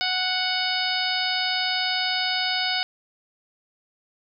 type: harmonic tone with a mistuned harmonic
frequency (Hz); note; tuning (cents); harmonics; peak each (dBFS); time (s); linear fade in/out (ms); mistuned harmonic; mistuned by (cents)
740; F#5; 0; 1 / 2 / 3 / 4 / 5 / 6 / 7; -30 / -30 / -30 / -30 / -30 / -30 / -30; 0.01-2.83; 0; 7; -59
effects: none